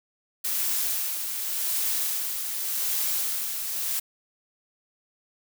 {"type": "noise with tremolo", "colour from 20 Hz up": "blue", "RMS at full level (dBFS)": -26, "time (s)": [0.44, 4], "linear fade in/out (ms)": 10, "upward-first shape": "sine", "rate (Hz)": 0.87, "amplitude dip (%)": 45, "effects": []}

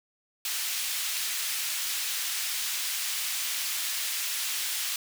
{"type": "high-pass noise", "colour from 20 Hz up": "pink", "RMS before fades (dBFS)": -31, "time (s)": [0.45, 4.96], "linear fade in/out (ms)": 2, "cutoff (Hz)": 2600, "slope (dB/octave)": 12, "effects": []}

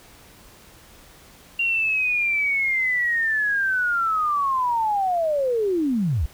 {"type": "linear sweep", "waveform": "sine", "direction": "down", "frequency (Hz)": [2774, 55.8], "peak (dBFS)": -19, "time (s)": [1.59, 6.26], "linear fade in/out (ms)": 5, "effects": ["pink hiss -49 dBFS RMS until 6.33 s"]}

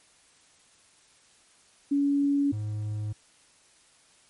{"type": "tone pair in turn", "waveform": ["sine", "triangle"], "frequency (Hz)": [282.8, 105.93], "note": ["C#4", "G#2"], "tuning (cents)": [35, 35], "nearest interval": "octave + perfect fourth", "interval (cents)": 1700, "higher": "first", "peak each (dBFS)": [-21, -27], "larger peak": "first", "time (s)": [[1.91, 2.52], [2.52, 3.13]], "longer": "neither", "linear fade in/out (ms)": 10, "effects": ["white hiss -60 dBFS RMS until 4.29 s", "MP3 48 kbps"]}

